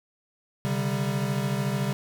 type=chord; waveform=square; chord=C suspended second; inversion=none; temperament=equal with one note detuned; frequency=133.18 / 146.83 / 196 Hz; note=C3 / D3 / G3; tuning=+31 / 0 / 0 cents; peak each=-29 / -32 / -30 dBFS; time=0.65-1.93 s; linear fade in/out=0 ms; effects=none